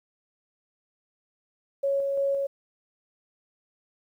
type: tone with tremolo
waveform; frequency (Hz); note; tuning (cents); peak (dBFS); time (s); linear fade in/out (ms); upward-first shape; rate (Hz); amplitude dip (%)
sine; 554; C#5; -1; -22; 1.83-2.47; 10; square; 2.9; 25
effects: 10-bit